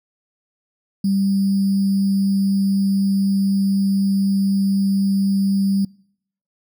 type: tone with sample-and-hold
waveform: sine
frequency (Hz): 196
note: G3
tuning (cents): 0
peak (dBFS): -15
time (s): 1.04-5.85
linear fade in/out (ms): 5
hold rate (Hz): 4900
effects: noise-tail reverb RT60 0.7 s tail -26 dB re dry